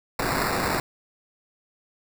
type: noise with sample-and-hold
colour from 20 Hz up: white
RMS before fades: -25 dBFS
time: 0.19-0.8 s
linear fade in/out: 2 ms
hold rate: 3150 Hz
effects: none